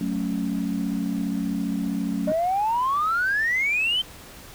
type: chord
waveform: sine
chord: F# minor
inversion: none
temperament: equal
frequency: 185 / 220 / 277.2 Hz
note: F#3 / A3 / C#4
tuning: 0 / 0 / 0 cents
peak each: -27 dBFS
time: 0.01-2.32 s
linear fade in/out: 2 ms
type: exponential sweep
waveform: sine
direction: up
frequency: 600 to 3136 Hz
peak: -19 dBFS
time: 2.27-4.02 s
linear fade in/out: 10 ms
effects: tanh soft clip ceiling -16 dBFS + pink hiss -44 dBFS RMS until 4.54 s